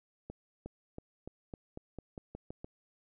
accelerating click train, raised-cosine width 2 ms, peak -29 dBFS, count 11, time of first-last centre 0.3-2.645 s, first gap 360 ms, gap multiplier 0.9, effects none

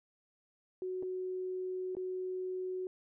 sine tone with dropouts, 370 Hz, F#4, in tune, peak -35 dBFS, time 0.82-2.87 s, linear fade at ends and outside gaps 1 ms, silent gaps 1.026-1.031 / 1.951-1.968 s, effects none

